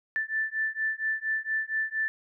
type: beating tone pair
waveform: sine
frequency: 1761 / 1765.3 Hz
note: A6 / A6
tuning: +1 / +5 cents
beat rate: 4.3 Hz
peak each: -30 dBFS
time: 0.16-2.08 s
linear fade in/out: 0 ms
effects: none